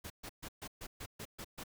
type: noise bursts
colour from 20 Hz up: pink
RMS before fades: -45 dBFS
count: 9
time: 0.04-1.638 s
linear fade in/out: 10 ms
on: 62 ms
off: 130 ms
effects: none